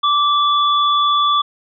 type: tone pair together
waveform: sine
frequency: 1168 / 3444 Hz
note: D6 / A7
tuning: -10 / -38 cents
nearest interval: octave + perfect fifth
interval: 1872 cents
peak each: -13 / -18 dBFS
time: 0.03-1.42 s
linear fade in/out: 10 ms
effects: none